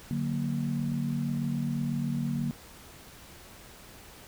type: chord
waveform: sine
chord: D augmented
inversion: none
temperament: equal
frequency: 146.83 / 185 / 233.1 Hz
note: D3 / F#3 / A#3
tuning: 0 / 0 / 0 cents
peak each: -31 / -35 / -31 dBFS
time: 0.11-2.51 s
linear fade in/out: 0 ms
effects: pink hiss -50 dBFS RMS until 4.27 s